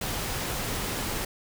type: noise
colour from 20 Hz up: pink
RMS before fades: -31 dBFS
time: 0.01-1.25 s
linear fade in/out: 5 ms
effects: none